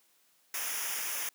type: noise with comb filter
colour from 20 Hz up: white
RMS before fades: -35 dBFS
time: 0.54-1.29 s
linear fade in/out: 2 ms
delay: 0.24 ms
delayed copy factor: -0.8
effects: white hiss -68 dBFS RMS until 1.34 s + high-pass 200 Hz 12 dB/octave